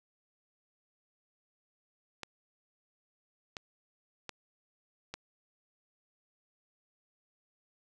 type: clicks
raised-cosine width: 0.2 ms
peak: -22 dBFS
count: 4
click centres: 2.233 / 3.568 / 4.293 / 5.14 s
effects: none